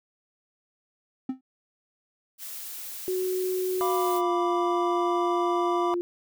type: tone with exponential decay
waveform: triangle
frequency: 260.8 Hz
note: C4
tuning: 5 cents flat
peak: -21 dBFS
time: 1.29-1.41 s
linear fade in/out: 5 ms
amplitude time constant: 24 ms
type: noise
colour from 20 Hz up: blue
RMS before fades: -38 dBFS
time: 2.38-4.22 s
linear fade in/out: 50 ms
type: tone with pitch glide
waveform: sine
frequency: 370 to 350 Hz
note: F#4 to F4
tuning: 0 to +4 cents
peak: -25 dBFS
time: 3.08-6.01 s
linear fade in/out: 0 ms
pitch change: -96 cents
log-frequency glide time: 3.92-4.31 s
type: chord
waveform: triangle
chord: B diminished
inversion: second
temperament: equal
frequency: 698.5 / 987.8 / 1174.7 Hz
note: F5 / B5 / D6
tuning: 0 / 0 / 0 cents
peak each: -28 dBFS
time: 3.81-5.94 s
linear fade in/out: 0 ms
effects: none